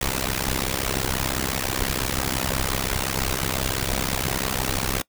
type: noise with amplitude modulation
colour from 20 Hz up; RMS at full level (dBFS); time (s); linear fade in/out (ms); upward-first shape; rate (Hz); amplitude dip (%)
pink; -21; 0.01-5.02; 5; sine; 65.8; 100
effects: noise-tail reverb RT60 0.1 s tail -23 dB re dry